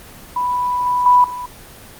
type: tone with level steps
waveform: sine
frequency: 987.8 Hz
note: B5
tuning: in tune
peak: -16 / -14 / -7 / -24 dBFS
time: 0.36-1.46 s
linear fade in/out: 5 ms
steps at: 0.86 / 1.06 / 1.24 s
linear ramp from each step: 2 ms
effects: pink hiss -39 dBFS RMS until 1.99 s + Opus 24 kbps